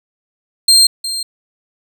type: tone with echo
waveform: 30% pulse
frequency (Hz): 4186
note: C8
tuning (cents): 0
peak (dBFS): -3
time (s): 0.68-0.87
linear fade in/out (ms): 5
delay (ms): 360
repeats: 1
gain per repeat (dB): -13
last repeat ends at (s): 1.23
effects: none